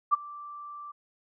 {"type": "tone with ADSR envelope", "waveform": "sine", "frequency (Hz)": 1172, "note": "D6", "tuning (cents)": -4, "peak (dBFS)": -16, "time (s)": [0.11, 0.92], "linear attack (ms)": 26, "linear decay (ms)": 17, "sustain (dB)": -23, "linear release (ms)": 12, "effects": []}